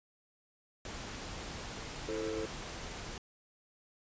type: noise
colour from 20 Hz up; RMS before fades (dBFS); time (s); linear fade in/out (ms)
pink; -43; 0.85-3.18; 2
type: chord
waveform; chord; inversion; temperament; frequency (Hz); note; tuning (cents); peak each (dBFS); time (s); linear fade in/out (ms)
triangle; A minor; second; equal with one note detuned; 329.6 / 440 / 532.4; E4 / A4 / C5; 0 / 0 / +30; -38 / -35 / -41; 2.08-2.46; 5
effects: resampled to 16000 Hz